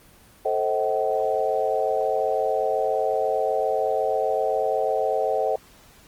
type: chord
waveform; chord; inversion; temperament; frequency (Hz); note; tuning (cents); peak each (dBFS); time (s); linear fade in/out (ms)
sine; A diminished seventh; none; just; 440 / 528 / 633.6 / 760.3; A4 / C5 / Eb5 / Gb5; 0 / +16 / +31 / +47; -26; 0.45-5.56; 5
effects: pink hiss -52 dBFS RMS until 6.07 s + Opus 24 kbps